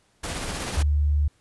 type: noise with tremolo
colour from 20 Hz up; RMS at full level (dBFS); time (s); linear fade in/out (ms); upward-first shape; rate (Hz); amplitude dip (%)
pink; -29; 0.23-0.83; 10; triangle; 16; 35
type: tone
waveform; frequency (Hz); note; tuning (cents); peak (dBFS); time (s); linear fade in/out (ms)
sine; 73.42; D2; 0; -18; 0.77-1.28; 5
effects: pink hiss -64 dBFS RMS until 1.4 s + resampled to 24000 Hz